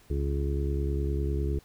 harmonic tone, 69.9 Hz, C#2, 15 cents sharp, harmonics 1 / 2 / 3 / 4 / 5 / 6, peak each -27 / -34 / -44 / -40 / -36 / -37 dBFS, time 0.1-1.59 s, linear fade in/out 5 ms, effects pink hiss -59 dBFS RMS until 1.64 s

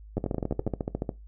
two click trains, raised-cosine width 2 ms, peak -15 / -15 dBFS, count 7 / 14, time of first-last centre 0.18-0.676 / 0.17-1.092 s, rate 12.1 / 14.1 Hz, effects noise-tail reverb RT60 0.2 s tail -19 dB re dry + added 52 Hz sine -44 dBFS peak until 1.27 s

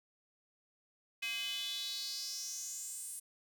square tone with high-pass filter sweep, 230.5 Hz, A#3, 19 cents flat, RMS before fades -41 dBFS, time 1.22-3.2 s, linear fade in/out 10 ms, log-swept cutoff 2500 to 9500 Hz, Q 5, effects none

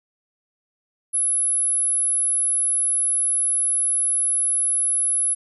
sine tone, 10960 Hz, F9, 34 cents flat, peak -18 dBFS, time 1.13-5.35 s, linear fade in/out 20 ms, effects none

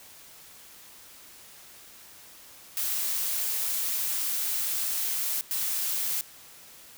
blue noise bursts at uneven times, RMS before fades -29 dBFS, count 2, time 2.77-5.41 / 5.51-6.21 s, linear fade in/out 0 ms, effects white hiss -50 dBFS RMS until 6.97 s

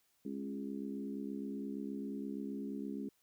harmonic tone with a mistuned harmonic, 68.4 Hz, C#2, 23 cents flat, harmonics 3 / 4 / 5 / 6, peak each -42 / -42 / -48 / -49 dBFS, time 0.25-3.09 s, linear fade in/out 5 ms, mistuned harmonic 3, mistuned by +16 cents, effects white hiss -75 dBFS RMS until 3.22 s

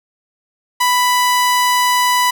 sawtooth tone, 990 Hz, B5, 4 cents sharp, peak -8 dBFS, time 0.8-2.31 s, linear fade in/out 10 ms, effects none

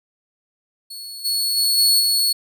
sawtooth tone with level steps, 4387 Hz, C#8, 19 cents flat, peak -29 / -16 / -13 / -10 / -13 dBFS, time 0.9-2.33 s, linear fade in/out 10 ms, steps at 1.24 / 1.56 / 1.77 / 1.99 s, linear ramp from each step 20 ms, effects none

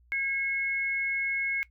sine tone pair together, 1633 / 2180 Hz, G#6 / C#7, -30 / -29 cents, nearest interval perfect fourth, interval 501 cents, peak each -36 / -27 dBFS, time 0.12-1.63 s, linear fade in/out 0 ms, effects noise-tail reverb RT60 0.1 s tail -18 dB re dry + added 60 Hz sine -58 dBFS peak until 1.7 s

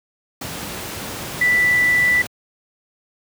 sine tone in noise, 1975.5 Hz, B6, in tune, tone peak -13 dBFS, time 1.41-2.22 s, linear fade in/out 5 ms, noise pink, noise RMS -29 dBFS, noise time 0.41-2.27 s, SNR +13 dB, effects high-pass 80 Hz 12 dB/octave

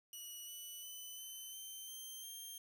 10% pulse tone with pitch steps, 2929 / 2970 / 3011 / 3053 / 3096 / 3139 / 3183 Hz, F#7 / F#7 / F#7 / G7 / G7 / G7 / G7, -18 / +6 / +30 / -46 / -22 / +2 / +26 cents, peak -40 dBFS, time 0.13-2.58 s, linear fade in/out 2 ms, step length 350 ms, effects 11-bit

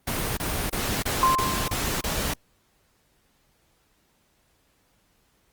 pink noise bursts, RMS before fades -27 dBFS, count 7, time 0.07-2.338 s, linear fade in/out 5 ms, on 300 ms, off 28 ms
sine tone with exponential decay, 1046.5 Hz, C6, in tune, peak -15 dBFS, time 1.23-2.06 s, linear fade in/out 0 ms, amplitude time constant 180 ms
effects pink hiss -66 dBFS RMS until 5.52 s + Opus 32 kbps

